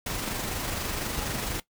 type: noise with amplitude modulation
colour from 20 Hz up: pink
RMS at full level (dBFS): -30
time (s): 0.06-1.6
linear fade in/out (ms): 5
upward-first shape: sine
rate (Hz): 24.2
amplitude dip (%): 35
effects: noise-tail reverb RT60 0.1 s tail -17 dB re dry